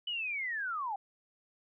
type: linear sweep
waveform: sine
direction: down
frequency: 2998 to 760 Hz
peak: -33 dBFS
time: 0.07-0.96 s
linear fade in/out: 5 ms
effects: none